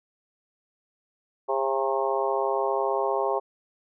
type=harmonic tone with a mistuned harmonic; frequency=134.8 Hz; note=C#3; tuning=48 cents flat; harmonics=3 / 4 / 5 / 6 / 7 / 8; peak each=-28 / -29 / -30 / -31 / -31 / -32 dBFS; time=1.48-3.4 s; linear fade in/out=20 ms; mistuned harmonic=7; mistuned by=-42 cents; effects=none